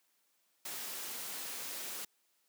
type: noise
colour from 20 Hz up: white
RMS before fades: -42 dBFS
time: 0.65-2.05 s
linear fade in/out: 5 ms
effects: white hiss -75 dBFS RMS until 2.48 s + high-pass 200 Hz 12 dB/octave